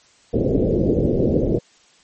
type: low-pass noise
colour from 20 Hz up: white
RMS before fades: -18 dBFS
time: 0.33-1.59 s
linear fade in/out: 10 ms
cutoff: 520 Hz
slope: 48 dB/octave
effects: white hiss -54 dBFS RMS until 2.03 s + MP3 32 kbps